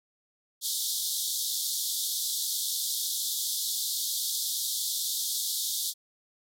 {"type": "band-pass noise", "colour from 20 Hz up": "pink", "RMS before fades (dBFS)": -31, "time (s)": [0.61, 5.94], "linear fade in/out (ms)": 50, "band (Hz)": [3400, 16000], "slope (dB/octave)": 96, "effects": []}